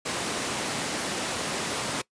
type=high-pass noise; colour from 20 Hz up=pink; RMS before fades=-30 dBFS; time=0.05-2.02 s; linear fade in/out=10 ms; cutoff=190 Hz; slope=12 dB/octave; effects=noise-tail reverb RT60 0.1 s tail -21 dB re dry + resampled to 22050 Hz